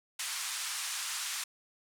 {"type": "band-pass noise", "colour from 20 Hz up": "white", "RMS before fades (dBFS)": -37, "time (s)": [0.19, 1.44], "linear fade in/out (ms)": 5, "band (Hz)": [1000, 9800], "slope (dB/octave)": 24, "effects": []}